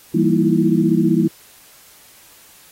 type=tone cluster; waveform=sine; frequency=165 / 195.9 / 231.8 / 319.4 / 334.6 Hz; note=E3 / G3 / A#3 / D#4 / E4; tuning=+2 / -1 / -10 / +45 / +26 cents; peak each=-19 dBFS; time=0.14-1.28 s; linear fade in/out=10 ms; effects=white hiss -47 dBFS RMS until 2.71 s + AAC 48 kbps